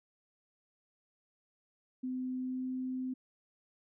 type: tone with pitch glide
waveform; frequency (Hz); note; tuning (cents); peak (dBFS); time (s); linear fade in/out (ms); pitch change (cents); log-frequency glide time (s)
sine; 255.6 to 257.1; C4 to C4; -40 to -30; -34; 2.03-3.14; 10; +10; 2.39-2.64
effects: none